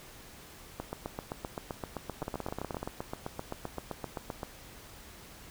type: two click trains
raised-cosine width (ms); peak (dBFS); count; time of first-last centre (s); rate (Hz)
1; -21 / -21; 29 / 11; 0.8-4.432 / 2.22-2.83; 7.71 / 16.4
effects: pink hiss -51 dBFS RMS until 5.5 s